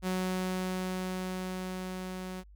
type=tone with level ramp; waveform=sawtooth; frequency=185 Hz; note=F#3; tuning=in tune; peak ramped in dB=-25 to -34 dBFS; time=0.02-2.44 s; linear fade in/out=50 ms; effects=added 50 Hz sine -51 dBFS peak until 2.55 s